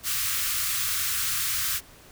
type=band-stop noise; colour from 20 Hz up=white; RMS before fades=-27 dBFS; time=0.03-1.81 s; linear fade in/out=50 ms; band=130 to 1100 Hz; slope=96 dB/octave; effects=pink hiss -51 dBFS RMS until 2.11 s